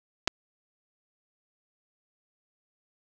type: clicks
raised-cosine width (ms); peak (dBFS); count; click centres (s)
0.2; -8; 2; 0.275 / 0.278
effects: none